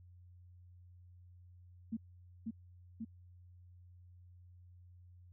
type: tone with echo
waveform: sine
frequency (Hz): 224.4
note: A3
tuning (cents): +34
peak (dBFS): -35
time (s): 1.92-1.97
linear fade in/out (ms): 10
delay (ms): 540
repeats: 2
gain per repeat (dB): -2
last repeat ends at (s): 3.05
effects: added 89 Hz sine -56 dBFS peak until 5.32 s